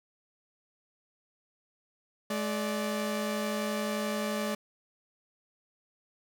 sawtooth tone pair together, 212.4 / 585.7 Hz, G#3 / D5, +39 / -5 cents, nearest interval octave + tritone, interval 1756 cents, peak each -28 / -30 dBFS, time 2.3-4.55 s, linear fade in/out 5 ms, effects none

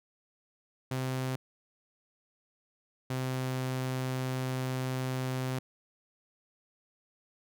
sawtooth tone pair in turn, 130 / 129.44 Hz, C3 / C3, -11 / -18 cents, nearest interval unison, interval 7 cents, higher first, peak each -27 dBFS, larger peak neither, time 0.91-1.36 / 3.1-5.59 s, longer second, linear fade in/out 5 ms, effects none

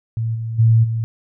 sine tone with level steps, 113.4 Hz, A#2, 47 cents flat, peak -18 / -22 / -9 / -18 dBFS, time 0.17-1.04 s, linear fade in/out 0 ms, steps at 0.34 / 0.58 / 0.83 s, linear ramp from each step 20 ms, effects none

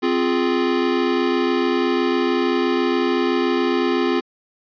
square chord, F minor, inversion second, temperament equal, 261.6 / 349.2 / 415.3 Hz, C4 / F4 / Ab4, 0 / 0 / 0 cents, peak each -22 / -21 / -24 dBFS, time 0.02-4.21 s, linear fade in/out 20 ms, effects resampled to 11025 Hz

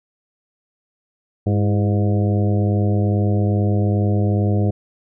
harmonic tone with a mistuned harmonic, 102.4 Hz, G#2, 24 cents flat, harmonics 1 / 2 / 3 / 4 / 5 / 6 / 7, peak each -16 / -22 / -26 / -28 / -30 / -32 / -33 dBFS, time 1.46-4.71 s, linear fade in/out 10 ms, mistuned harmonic 3, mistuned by +74 cents, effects none

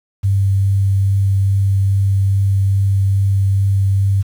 sine tone with vibrato, 98 Hz, G2, in tune, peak -11 dBFS, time 0.23-4.23 s, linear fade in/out 20 ms, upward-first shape triangle, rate 2.4 Hz, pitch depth 9 cents each way, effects 7-bit

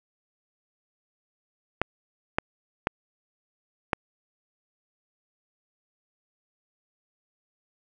clicks, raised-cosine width 0.5 ms, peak -7 dBFS, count 4, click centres 1.816 / 2.385 / 2.871 / 3.932 s, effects none

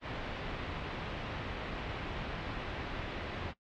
pink low-pass noise, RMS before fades -40 dBFS, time 0.01-3.54 s, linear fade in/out 50 ms, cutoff 3300 Hz, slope 24 dB/octave, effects noise-tail reverb RT60 0.1 s tail -19 dB re dry + AAC 64 kbps

